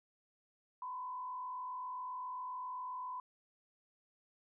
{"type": "tone with frequency modulation", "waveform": "sine", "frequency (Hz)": 1007, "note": "B5", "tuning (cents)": 33, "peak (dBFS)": -40, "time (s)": [0.82, 3.2], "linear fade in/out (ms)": 2, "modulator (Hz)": 47.5, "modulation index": 0.55, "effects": []}